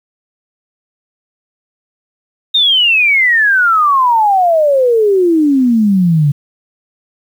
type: exponential sweep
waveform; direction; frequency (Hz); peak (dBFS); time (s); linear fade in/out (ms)
sine; down; 3729 to 139.7; -7; 2.54-6.32; 10
effects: 7-bit